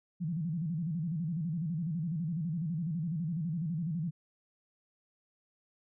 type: tone with vibrato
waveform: sine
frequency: 164.2 Hz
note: E3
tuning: 6 cents flat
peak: -31 dBFS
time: 0.2-4.11 s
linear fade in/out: 20 ms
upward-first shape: square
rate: 12 Hz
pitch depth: 130 cents each way
effects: none